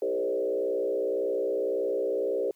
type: tone with frequency modulation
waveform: sine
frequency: 466.2 Hz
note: A#4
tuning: in tune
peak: -25 dBFS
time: 0.02-2.51 s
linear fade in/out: 2 ms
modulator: 61.8 Hz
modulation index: 1.6
effects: white hiss -68 dBFS RMS until 2.55 s + high-pass 100 Hz 12 dB/octave